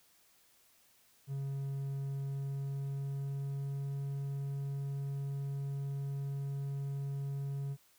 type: tone with pitch glide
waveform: triangle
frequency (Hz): 137.7 to 139.06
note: C#3 to C#3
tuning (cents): -11 to +6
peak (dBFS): -33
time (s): 1.27-7.77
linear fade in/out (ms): 50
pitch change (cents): +17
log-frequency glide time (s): 1.94-3.95
effects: white hiss -67 dBFS RMS until 7.98 s